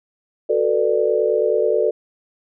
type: chord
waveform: sine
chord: B minor seventh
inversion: second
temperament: just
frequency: 370.4 / 444.5 / 493.9 / 592.7 Hz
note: F#4 / A4 / B4 / D5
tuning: +2 / +18 / 0 / +16 cents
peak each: -23 / -18 / -22 / -21 dBFS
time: 0.49-1.91 s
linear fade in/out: 10 ms
effects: none